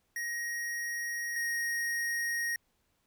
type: tone pair in turn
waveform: square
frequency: 1883 / 1872.2 Hz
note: A#6 / A#6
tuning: +17 / +7 cents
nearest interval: unison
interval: 10 cents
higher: first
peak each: -34 / -31 dBFS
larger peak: second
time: 0.16-1.36 / 1.36-2.56 s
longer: neither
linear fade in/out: 2 ms
effects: pink hiss -75 dBFS RMS until 3.06 s